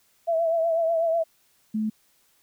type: tone with vibrato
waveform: sine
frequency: 661 Hz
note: E5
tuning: 5 cents sharp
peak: -20 dBFS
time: 0.27-1.24 s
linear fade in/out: 20 ms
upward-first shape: triangle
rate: 8.1 Hz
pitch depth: 55 cents each way
type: tone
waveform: sine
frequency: 216.4 Hz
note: A3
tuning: 29 cents flat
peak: -23 dBFS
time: 1.74-1.9 s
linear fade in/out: 10 ms
effects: white hiss -64 dBFS RMS until 2.42 s